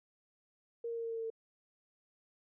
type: tone with pitch steps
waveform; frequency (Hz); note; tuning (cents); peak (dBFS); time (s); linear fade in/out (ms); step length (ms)
sine; 466.2 / 463.5 / 460.8 / 458.2 / 455.6 / 452.9 / 450.3; A#4 / A#4 / A#4 / A#4 / A#4 / A#4 / A4; 0 / -10 / -20 / -30 / -40 / -50 / +40; -36; 0.84-1.302; 5; 66
effects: none